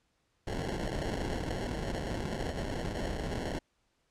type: noise with sample-and-hold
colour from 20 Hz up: pink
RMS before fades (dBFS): -35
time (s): 0.47-3.59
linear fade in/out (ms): 5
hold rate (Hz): 1225
effects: pink hiss -75 dBFS RMS until 4.1 s + low-pass 8000 Hz 12 dB/octave